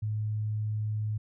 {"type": "tone", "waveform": "sine", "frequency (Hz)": 107.1, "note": "A2", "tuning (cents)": -46, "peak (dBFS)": -28, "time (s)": [0.02, 1.18], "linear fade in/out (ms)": 10, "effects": []}